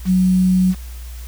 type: tone with quantisation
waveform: sine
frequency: 184.8 Hz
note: F#3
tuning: 2 cents flat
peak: -11 dBFS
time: 0.05-0.75 s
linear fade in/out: 50 ms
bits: 6
effects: added 60 Hz sine -29 dBFS peak until 1.27 s + white hiss -43 dBFS RMS until 1.27 s